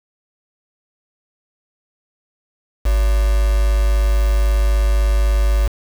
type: tone with quantisation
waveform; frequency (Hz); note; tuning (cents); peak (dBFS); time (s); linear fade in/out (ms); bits
sine; 51.91; G#1; 0; -12; 2.85-5.68; 10; 4
effects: none